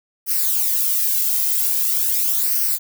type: noise with flanger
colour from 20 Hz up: violet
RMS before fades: -19 dBFS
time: 0.26-2.79 s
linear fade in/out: 50 ms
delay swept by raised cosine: 0.27 to 1.77 ms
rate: 0.43 Hz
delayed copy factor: -0.65
effects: none